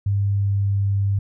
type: tone with pitch glide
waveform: sine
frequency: 100 to 99.37 Hz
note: G2 to G2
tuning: +35 to +24 cents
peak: -17 dBFS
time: 0.06-1.19 s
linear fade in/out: 5 ms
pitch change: -11 cents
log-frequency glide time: 0.33-0.8 s
effects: none